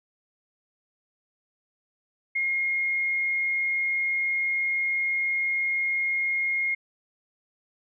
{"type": "tone", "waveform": "sine", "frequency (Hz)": 2143, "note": "C7", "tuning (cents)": 41, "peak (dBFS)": -23, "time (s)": [2.35, 6.75], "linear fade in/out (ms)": 10, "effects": []}